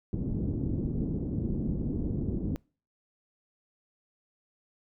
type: low-pass noise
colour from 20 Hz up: white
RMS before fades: -31 dBFS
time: 0.13-2.56 s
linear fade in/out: 0 ms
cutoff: 290 Hz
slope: 24 dB/octave
effects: noise-tail reverb RT60 0.4 s tail -26 dB re dry